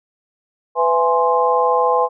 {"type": "harmonic tone with a mistuned harmonic", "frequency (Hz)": 166.6, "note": "E3", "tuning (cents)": 19, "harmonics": [3, 4, 5, 6], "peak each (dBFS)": [-17, -22, -18, -18], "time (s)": [0.75, 2.09], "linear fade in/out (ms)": 50, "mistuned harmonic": 6, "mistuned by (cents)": 81, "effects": []}